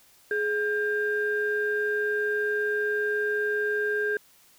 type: tone pair together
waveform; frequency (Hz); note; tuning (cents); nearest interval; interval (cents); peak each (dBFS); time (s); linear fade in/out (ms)
sine; 420 / 1596.3; G#4 / G6; +19 / +31; octave + major seventh; 2312; -26; 0.31-4.17; 2
effects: tanh soft clip ceiling -16 dBFS + white hiss -58 dBFS RMS until 4.58 s